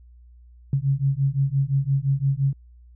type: beating tone pair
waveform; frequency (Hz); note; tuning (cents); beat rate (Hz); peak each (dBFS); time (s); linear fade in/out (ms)
sine; 134.6 / 140.4; C3 / C#3; +49 / +22; 5.8; -22 / -22; 0.73-2.53; 2
effects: added 60 Hz sine -46 dBFS peak until 2.95 s